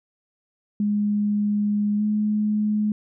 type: tone with pitch glide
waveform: sine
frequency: 207.2 to 211.3 Hz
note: G#3 to G#3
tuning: -4 to +30 cents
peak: -19 dBFS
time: 0.8-2.92 s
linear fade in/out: 2 ms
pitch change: +34 cents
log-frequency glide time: 1.97-2.02 s
effects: none